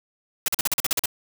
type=noise bursts; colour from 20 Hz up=white; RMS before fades=-22 dBFS; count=10; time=0.46-1.058 s; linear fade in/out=2 ms; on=22 ms; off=42 ms; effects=none